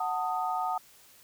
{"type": "chord", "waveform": "sine", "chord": "D# diminished", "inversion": "first", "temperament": "equal with one note detuned", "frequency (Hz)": [740, 892.3, 1244.5], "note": ["F#5", "A5", "D#6"], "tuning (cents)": [0, 24, 0], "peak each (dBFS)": [-31, -33, -33], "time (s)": [0, 0.78], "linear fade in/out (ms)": 5, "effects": ["white hiss -57 dBFS RMS until 1.23 s"]}